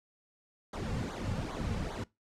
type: noise with flanger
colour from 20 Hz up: brown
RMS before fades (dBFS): -36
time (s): 0.73-2.04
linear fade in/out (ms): 5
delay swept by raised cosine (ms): 0.37 to 3.17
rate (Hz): 2.5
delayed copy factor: -0.85
effects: noise-tail reverb RT60 0.2 s tail -21 dB re dry + low-pass 8000 Hz 12 dB/octave